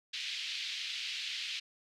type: band-pass noise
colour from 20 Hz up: white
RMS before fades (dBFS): -39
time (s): 0.13-1.6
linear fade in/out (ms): 10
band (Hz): 2400 to 4100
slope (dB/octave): 24
effects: none